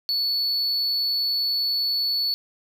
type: tone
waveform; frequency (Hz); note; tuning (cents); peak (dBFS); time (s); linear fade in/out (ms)
triangle; 4435; C#8; 0; -20; 0.09-2.34; 0
effects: none

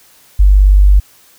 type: tone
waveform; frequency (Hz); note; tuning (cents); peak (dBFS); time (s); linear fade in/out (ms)
sine; 49; G1; 0; -3; 0.39-1; 10
effects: white hiss -46 dBFS RMS until 1.38 s

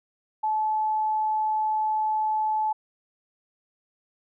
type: tone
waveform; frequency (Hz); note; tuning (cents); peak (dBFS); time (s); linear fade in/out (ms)
sine; 864; A5; -32; -22; 0.43-2.73; 10
effects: none

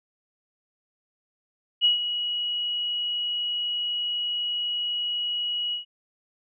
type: tone with ADSR envelope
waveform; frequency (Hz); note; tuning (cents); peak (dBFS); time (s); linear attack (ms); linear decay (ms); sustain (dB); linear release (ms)
sine; 2912; F#7; -28; -15; 1.81-5.85; 38; 130; -10; 120
effects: none

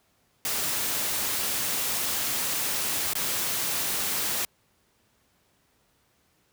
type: noise with dropouts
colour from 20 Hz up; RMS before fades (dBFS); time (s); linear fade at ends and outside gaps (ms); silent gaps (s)
white; -28; 0.45-4.45; 1; 3.134-3.153
effects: pink hiss -67 dBFS RMS until 6.52 s + high-pass 60 Hz 12 dB/octave

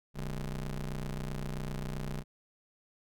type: ring-modulated tone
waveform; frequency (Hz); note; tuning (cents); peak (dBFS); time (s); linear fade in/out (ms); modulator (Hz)
30% pulse; 63; B1; +35; -29; 0.14-2.24; 50; 80.7
effects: none

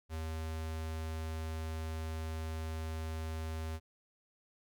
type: tone with notch filter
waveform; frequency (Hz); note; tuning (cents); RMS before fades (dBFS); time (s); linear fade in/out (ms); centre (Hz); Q
square; 80; D#2; +49; -39; 0.09-3.8; 50; 170; 1.2
effects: none

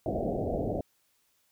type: low-pass noise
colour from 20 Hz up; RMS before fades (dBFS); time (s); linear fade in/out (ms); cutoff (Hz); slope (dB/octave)
white; -31; 0.06-0.81; 2; 730; 96
effects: white hiss -71 dBFS RMS until 1.51 s

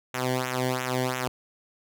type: tone with flanger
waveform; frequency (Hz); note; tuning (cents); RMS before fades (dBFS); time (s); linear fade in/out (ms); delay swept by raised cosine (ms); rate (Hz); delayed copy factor
sawtooth; 127.6; C3; -43; -28; 0.14-1.28; 5; 0.21 to 0.8; 2.9; -0.9
effects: none

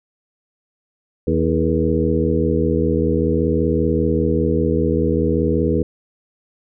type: harmonic tone with a mistuned harmonic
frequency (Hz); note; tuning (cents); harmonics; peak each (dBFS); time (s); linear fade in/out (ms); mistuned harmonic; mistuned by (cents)
80.5; E2; -41; 1 / 2 / 3 / 4 / 5 / 6; -22 / -22 / -22 / -22 / -22 / -22; 1.27-5.83; 5; 5; +65
effects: none

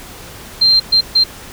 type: tone bursts at uneven times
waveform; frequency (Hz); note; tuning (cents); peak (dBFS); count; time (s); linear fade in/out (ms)
sine; 4160; C8; -11; -7; 3; 0.61-0.8 / 0.92-1.01 / 1.15-1.24; 10
effects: pink hiss -34 dBFS RMS until 1.52 s

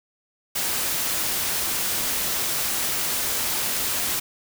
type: noise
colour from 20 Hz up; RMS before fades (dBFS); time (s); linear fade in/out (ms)
white; -25; 0.55-4.2; 10
effects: none

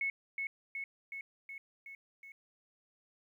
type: tone with echo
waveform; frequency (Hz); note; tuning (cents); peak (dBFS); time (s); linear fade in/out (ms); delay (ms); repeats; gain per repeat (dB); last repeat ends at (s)
sine; 2197; C#7; -16; -31; 0.01-0.1; 2; 370; 6; -3; 2.32
effects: 12-bit

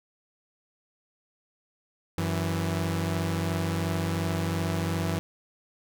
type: tone pair together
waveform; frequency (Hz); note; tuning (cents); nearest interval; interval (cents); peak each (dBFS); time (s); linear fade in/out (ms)
sawtooth; 93.81 / 164.81; F#2 / E3; +24 / 0; minor seventh; 976; -25; 2.18-5.19; 0
effects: none

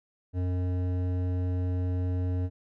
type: tone with hard clipping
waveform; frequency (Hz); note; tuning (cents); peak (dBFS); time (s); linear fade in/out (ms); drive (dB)
sine; 90.5; F#2; -38; -28; 0.33-2.5; 50; 12
effects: none

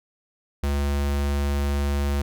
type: tone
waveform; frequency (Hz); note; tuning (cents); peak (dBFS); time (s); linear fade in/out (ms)
square; 71; C#2; +42; -22; 0.63-2.22; 5
effects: none

